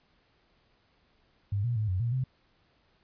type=tone with pitch steps; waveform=sine; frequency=100.7 / 120 / 107.7 / 92 / 118.1 / 129.6 Hz; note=G2 / B2 / A2 / F#2 / A#2 / C3; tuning=+47 / -49 / -37 / -9 / +23 / -16 cents; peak=-26 dBFS; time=1.52-2.24 s; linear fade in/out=5 ms; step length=120 ms; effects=pink hiss -68 dBFS RMS until 3.03 s + resampled to 11025 Hz